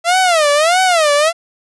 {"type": "tone with vibrato", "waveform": "sawtooth", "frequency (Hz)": 659, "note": "E5", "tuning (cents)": -1, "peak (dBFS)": -6, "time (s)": [0.04, 1.33], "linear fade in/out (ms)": 50, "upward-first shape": "sine", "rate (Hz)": 1.6, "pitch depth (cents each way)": 230, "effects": ["resampled to 24000 Hz"]}